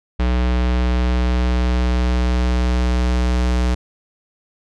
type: tone with low-pass filter sweep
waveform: square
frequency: 61.5 Hz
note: B1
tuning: 7 cents flat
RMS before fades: -17 dBFS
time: 0.19-3.75 s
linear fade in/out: 10 ms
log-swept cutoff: 3600 to 6500 Hz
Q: 0.95
effects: none